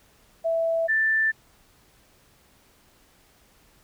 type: tone pair in turn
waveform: sine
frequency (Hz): 659.3 / 1769.3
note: E5 / A6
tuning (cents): 0 / +9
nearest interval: octave + perfect fourth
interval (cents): 1709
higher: second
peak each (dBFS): -21 / -19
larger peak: second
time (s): 0.44-0.88 / 0.88-1.32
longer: neither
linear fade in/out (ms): 20
effects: pink hiss -59 dBFS RMS until 3.83 s